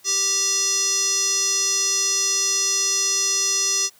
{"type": "tone with band-pass filter", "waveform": "square", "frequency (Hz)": 392, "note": "G4", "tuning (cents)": 0, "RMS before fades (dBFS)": -21, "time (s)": [0.04, 3.9], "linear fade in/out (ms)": 50, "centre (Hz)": 5800, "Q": 6.7, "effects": ["white hiss -54 dBFS RMS until 3.99 s", "high-pass 80 Hz 12 dB/octave"]}